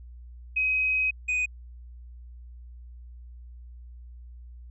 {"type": "tone pair in turn", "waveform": ["sine", "triangle"], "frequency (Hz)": [2529, 2494], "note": ["D#7", "D#7"], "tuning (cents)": [28, 3], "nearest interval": "unison", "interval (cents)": 25, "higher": "first", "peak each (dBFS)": -22, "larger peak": "neither", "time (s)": [[0.56, 1.11], [1.28, 1.46]], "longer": "first", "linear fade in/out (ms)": 10, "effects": ["added 60 Hz sine -42 dBFS peak until 4.7 s", "resampled to 22050 Hz"]}